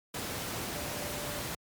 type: tone in noise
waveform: sine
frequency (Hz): 587.3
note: D5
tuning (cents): 0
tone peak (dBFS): -43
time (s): 0.75-1.42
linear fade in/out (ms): 5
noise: pink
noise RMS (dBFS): -36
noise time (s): 0.14-1.55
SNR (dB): -10
effects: high-pass 80 Hz 12 dB/octave + MP3 96 kbps